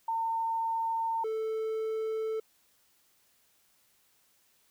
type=tone pair in turn; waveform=sine / triangle; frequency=907 / 440.6 Hz; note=A#5 / A4; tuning=-48 / +2 cents; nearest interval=octave; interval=1250 cents; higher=first; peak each=-28 dBFS; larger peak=neither; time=0.08-1.24 / 1.24-2.4 s; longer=neither; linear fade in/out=5 ms; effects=white hiss -68 dBFS RMS until 4.7 s